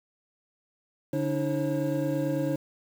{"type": "tone cluster", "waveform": "triangle", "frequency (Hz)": [144.6, 289.9, 318.9, 539], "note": ["D3", "D4", "D#4", "C#5"], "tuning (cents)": [-27, -22, 43, -49], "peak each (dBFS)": -29, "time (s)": [1.13, 2.56], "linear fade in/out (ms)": 5, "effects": ["8-bit"]}